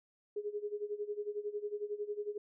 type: tone with tremolo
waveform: sine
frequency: 415.3 Hz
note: G#4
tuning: in tune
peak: -33 dBFS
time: 0.36-2.38 s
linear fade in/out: 5 ms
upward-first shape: sine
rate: 11 Hz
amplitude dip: 85%
effects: none